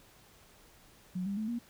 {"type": "tone with pitch steps", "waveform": "sine", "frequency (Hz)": [182.6, 199.13, 217.1, 236.8], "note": ["F#3", "G3", "A3", "A#3"], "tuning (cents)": [-23, 27, -23, 27], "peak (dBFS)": -32, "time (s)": [1.15, 1.59], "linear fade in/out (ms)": 10, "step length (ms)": 110, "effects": ["pink hiss -60 dBFS RMS until 1.69 s"]}